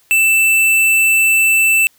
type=tone; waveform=square; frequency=2655 Hz; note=E7; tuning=12 cents sharp; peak=-10 dBFS; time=0.11-1.87 s; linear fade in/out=0 ms; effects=white hiss -54 dBFS RMS until 1.98 s